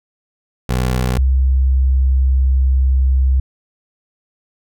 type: tone pair in turn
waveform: 20% pulse / sine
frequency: 62.7 / 65.58 Hz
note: B1 / C2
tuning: +27 / +5 cents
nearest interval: minor second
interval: 78 cents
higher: second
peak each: -10 dBFS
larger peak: neither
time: 0.69-1.18 / 1.18-3.4 s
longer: second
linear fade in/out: 5 ms
effects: none